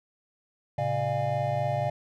triangle tone cluster, 113 / 136.9 / 600 / 697 / 823 Hz, A2 / C#3 / D5 / F5 / G#5, +47 / -21 / +37 / -4 / -16 cents, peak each -32 / -29 / -28 / -29 / -33 dBFS, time 0.78-1.9 s, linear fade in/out 5 ms, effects none

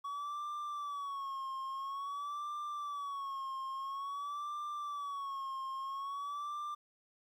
triangle tone with vibrato, 1125 Hz, C#6, 25 cents sharp, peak -36 dBFS, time 0.04-6.75 s, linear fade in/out 10 ms, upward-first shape sine, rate 0.49 Hz, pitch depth 91 cents each way, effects 12-bit

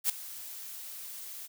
blue noise with ADSR envelope, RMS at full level -25 dBFS, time 0.04-1.48 s, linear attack 55 ms, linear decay 4 ms, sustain -18 dB, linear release 30 ms, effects none

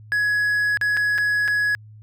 triangle tone with dropouts, 1678 Hz, G#6, 17 cents sharp, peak -16 dBFS, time 0.12-1.75 s, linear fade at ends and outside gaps 0 ms, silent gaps 0.772-0.813 / 0.968-0.972 / 1.18-1.184 / 1.478-1.482 s, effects added 107 Hz sine -41 dBFS peak until 2.02 s

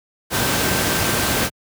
sine tone in noise, 1560 Hz, G6, 9 cents flat, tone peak -29 dBFS, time 0.3-1.5 s, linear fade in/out 50 ms, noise pink, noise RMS -19 dBFS, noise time 0.3-1.5 s, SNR -13 dB, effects high-pass 80 Hz 12 dB/octave

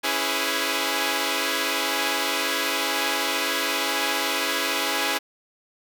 5% pulse chord, C# minor seventh, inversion none, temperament equal with one note detuned, 277.2 / 329.6 / 415.3 / 501.9 Hz, C#4 / E4 / G#4 / B4, 0 / 0 / 0 / +28 cents, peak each -17 dBFS, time 0.03-5.19 s, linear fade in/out 20 ms, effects none

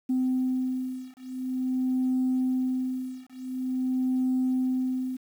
sine beating tone pair, 256.5 / 256.97 Hz, C4 / C4, -34 / -31 cents, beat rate 0.47 Hz, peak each -27 dBFS, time 0.09-5.17 s, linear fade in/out 10 ms, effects tanh soft clip ceiling -19 dBFS + 9-bit

